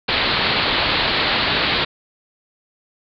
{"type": "low-pass noise", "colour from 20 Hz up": "white", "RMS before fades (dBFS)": -19, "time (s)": [0.08, 1.85], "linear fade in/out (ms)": 10, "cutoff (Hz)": 4500, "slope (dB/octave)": 96, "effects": []}